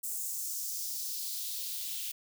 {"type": "noise with high-pass filter sweep", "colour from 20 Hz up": "blue", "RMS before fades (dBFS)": -37, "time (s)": [0.03, 2.12], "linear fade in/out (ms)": 10, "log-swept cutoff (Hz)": [7900, 2900], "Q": 2.1, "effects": []}